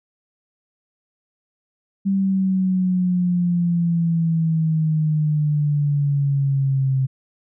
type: exponential sweep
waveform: sine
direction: down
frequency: 196 to 131.9 Hz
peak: -16 dBFS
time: 2.05-7.07 s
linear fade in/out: 20 ms
effects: none